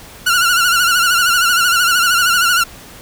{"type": "tone with vibrato", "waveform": "sawtooth", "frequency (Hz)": 1417, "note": "F6", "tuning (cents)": 25, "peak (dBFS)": -7, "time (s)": [0.26, 2.64], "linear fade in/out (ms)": 10, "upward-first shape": "sine", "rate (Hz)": 13, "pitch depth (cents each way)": 78, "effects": ["pink hiss -37 dBFS RMS until 3.01 s"]}